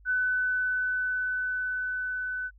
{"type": "tone with level ramp", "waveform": "sine", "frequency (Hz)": 1503, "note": "F#6", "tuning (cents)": 27, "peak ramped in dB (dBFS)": [-23, -30], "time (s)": [0.05, 2.51], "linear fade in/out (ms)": 50, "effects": ["added 50 Hz sine -52 dBFS peak until 2.58 s"]}